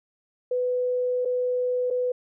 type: tone with dropouts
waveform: sine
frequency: 498.1 Hz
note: B4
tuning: 15 cents sharp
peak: -22 dBFS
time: 0.51-2.12 s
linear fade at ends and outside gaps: 5 ms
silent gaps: 1.25-1.255 / 1.903-1.908 s
effects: none